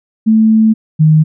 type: tone pair in turn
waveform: sine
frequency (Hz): 220 / 155.56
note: A3 / D#3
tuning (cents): 0 / 0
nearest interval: tritone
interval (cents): 600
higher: first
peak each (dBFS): -5 / -4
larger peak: second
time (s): 0.26-0.74 / 0.99-1.24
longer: first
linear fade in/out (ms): 20
effects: none